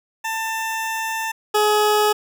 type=tone pair in turn; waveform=20% pulse; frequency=892 / 421.9 Hz; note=A5 / G#4; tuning=+23 / +27 cents; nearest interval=octave + minor second; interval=1296 cents; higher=first; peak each=-18 / -10 dBFS; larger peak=second; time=0.24-1.32 / 1.54-2.13 s; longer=first; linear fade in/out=10 ms; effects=none